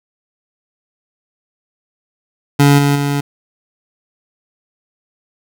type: tone with level steps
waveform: 25% pulse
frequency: 142.4 Hz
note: C#3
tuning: 47 cents sharp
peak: -3 / -7 / -11 dBFS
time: 2.59-3.21 s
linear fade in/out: 10 ms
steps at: 2.78 / 2.95 s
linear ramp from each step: 10 ms
effects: none